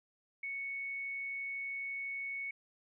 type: tone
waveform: sine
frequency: 2217 Hz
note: C#7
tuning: in tune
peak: -37 dBFS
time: 0.43-2.51 s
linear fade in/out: 5 ms
effects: none